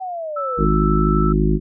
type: linear sweep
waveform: sine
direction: down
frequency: 764 to 440 Hz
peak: -24 dBFS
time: 0-0.66 s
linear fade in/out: 20 ms
type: tone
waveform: sine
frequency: 1318.5 Hz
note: E6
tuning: in tune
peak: -22 dBFS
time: 0.36-1.33 s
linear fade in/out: 10 ms
type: harmonic tone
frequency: 51.91 Hz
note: G#1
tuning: in tune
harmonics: 1 / 3 / 4 / 5 / 6 / 7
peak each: -18 / -19 / -21 / -26 / -24 / -22 dBFS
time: 0.57-1.6 s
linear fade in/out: 50 ms
effects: none